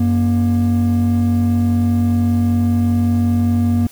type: tone pair together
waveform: triangle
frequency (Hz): 94 / 236.9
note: F#2 / A#3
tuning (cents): +28 / +28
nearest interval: octave + major third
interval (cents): 1600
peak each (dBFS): -13 / -12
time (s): 0-3.87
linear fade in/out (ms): 5
effects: tanh soft clip ceiling -5 dBFS + white hiss -44 dBFS RMS until 3.91 s